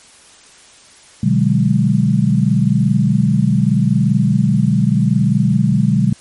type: chord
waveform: sine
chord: G# half-diminished seventh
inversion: first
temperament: just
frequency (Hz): 124.59 / 149.51 / 186.89 / 207.7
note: B2 / D3 / F#3 / G#3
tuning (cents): +16 / +31 / +18 / 0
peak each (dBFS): -16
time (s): 1.23-6.13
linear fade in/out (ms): 5
effects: white hiss -44 dBFS RMS until 6.2 s + MP3 48 kbps